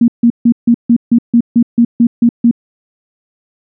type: tone bursts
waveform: sine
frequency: 235.5 Hz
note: A#3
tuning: 18 cents sharp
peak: -4 dBFS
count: 12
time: 0.01-2.512 s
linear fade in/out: 5 ms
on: 71 ms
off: 150 ms
effects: none